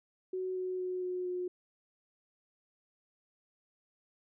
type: tone with pitch steps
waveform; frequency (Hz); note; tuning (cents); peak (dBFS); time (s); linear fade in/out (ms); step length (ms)
sine; 371.8 / 369 / 366.3 / 363.5 / 360.8; F#4 / F#4 / F#4 / F#4 / F#4; +8 / -5 / -17 / -31 / -44; -33; 0.33-1.48; 5; 230
effects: none

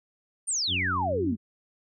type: exponential sweep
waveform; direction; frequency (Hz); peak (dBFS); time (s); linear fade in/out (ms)
sine; down; 9397 to 203; -25; 0.47-1.36; 20
type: harmonic tone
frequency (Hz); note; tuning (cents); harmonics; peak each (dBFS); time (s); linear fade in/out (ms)
92.5; F#2; 0; 1 / 2 / 3 / 4; -32 / -38 / -38 / -45; 0.67-1.37; 50
effects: none

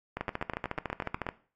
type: two click trains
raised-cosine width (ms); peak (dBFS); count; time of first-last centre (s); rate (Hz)
0.5; -18 / -16; 10 / 16; 0.17-1.266 / 0.21-1.289; 8.21 / 13.9
effects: noise-tail reverb RT60 0.4 s tail -17 dB re dry + AAC 48 kbps

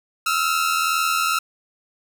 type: tone pair together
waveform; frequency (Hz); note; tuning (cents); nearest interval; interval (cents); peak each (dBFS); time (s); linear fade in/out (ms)
sawtooth; 1291 / 1373; E6 / F6; -37 / -30; minor second; 107; -18; 0.26-1.39; 5
effects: none

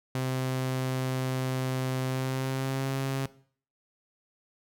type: tone with pitch glide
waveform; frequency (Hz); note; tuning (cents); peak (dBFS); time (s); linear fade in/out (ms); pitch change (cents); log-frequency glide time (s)
sawtooth; 130 to 134.97; C3 to C#3; -11 to -46; -24; 0.15-3.26; 2; +65; 2.06-2.91
effects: noise-tail reverb RT60 0.5 s tail -18 dB re dry

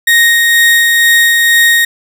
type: tone with tremolo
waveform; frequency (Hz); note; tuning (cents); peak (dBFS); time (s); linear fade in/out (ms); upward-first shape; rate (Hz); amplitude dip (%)
35% pulse; 1864.7; A#6; 0; -3; 0.07-1.85; 5; sine; 2.1; 25
effects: none

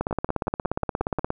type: two click trains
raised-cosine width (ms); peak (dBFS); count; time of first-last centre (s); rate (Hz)
1; -15 / -10; 7 / 23; 0.11-1.193 / 0.01-1.304; 5.54 / 17
effects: none

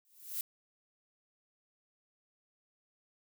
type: noise with exponential growth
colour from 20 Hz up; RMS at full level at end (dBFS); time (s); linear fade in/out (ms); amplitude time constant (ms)
violet; -33; 0.05-0.41; 1; 77
effects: none

